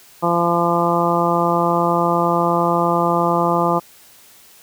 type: harmonic tone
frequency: 171.4 Hz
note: F3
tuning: 32 cents flat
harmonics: 1 / 2 / 3 / 4 / 5 / 6 / 7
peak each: -22 / -22 / -22 / -22 / -22 / -22 / -22 dBFS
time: 0.22-3.8 s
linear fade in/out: 20 ms
effects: white hiss -47 dBFS RMS until 4.62 s + high-pass 60 Hz 12 dB/octave